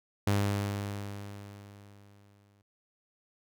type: tone with exponential decay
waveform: sawtooth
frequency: 101.1 Hz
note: G#2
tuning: 46 cents flat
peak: -20 dBFS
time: 0.27-2.62 s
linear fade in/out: 5 ms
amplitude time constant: 510 ms
effects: none